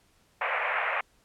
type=band-pass noise; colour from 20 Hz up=white; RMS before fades=-29 dBFS; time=0.41-1.01 s; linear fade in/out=5 ms; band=520 to 2400 Hz; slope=48 dB/octave; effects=pink hiss -65 dBFS RMS until 1.24 s + low-pass 12000 Hz 12 dB/octave